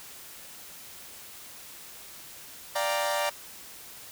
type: chord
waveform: sawtooth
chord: G minor seventh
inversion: second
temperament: equal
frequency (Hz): 587.3 / 698.5 / 784 / 932.3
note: D5 / F5 / G5 / Bb5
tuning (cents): 0 / 0 / 0 / 0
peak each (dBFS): -25 / -31 / -31 / -28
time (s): 2.75-3.3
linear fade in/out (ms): 10
effects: white hiss -46 dBFS RMS until 4.11 s